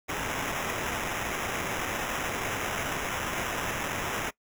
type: noise with sample-and-hold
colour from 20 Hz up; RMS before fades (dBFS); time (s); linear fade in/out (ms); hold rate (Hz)
blue; -32; 0.08-4.31; 20; 4410
effects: noise-tail reverb RT60 0.1 s tail -21 dB re dry